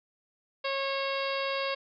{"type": "harmonic tone with a mistuned harmonic", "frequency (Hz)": 546, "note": "C#5", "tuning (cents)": -26, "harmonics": [1, 2, 3, 4, 5, 6, 7, 8, 9], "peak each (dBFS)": [-32, -35, -40, -39, -38, -42, -41, -43, -45], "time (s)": [0.64, 1.75], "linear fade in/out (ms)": 10, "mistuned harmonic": 8, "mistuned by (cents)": 51, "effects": []}